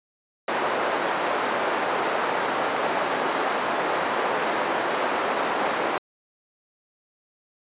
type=band-pass noise; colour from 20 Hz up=white; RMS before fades=-25 dBFS; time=0.48-5.98 s; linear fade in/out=2 ms; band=370 to 1100 Hz; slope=12 dB/octave; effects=resampled to 8000 Hz